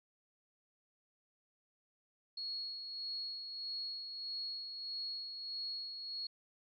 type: tone with tremolo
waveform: sine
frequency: 4327 Hz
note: C#8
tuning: 43 cents flat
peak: -38 dBFS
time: 2.37-6.27 s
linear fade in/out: 5 ms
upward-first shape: sine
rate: 1.6 Hz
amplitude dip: 45%
effects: none